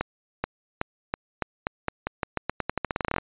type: accelerating click train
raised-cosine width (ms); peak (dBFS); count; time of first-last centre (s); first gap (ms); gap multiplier
0.5; -10; 24; 0.01-3.183; 430; 0.87
effects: resampled to 8000 Hz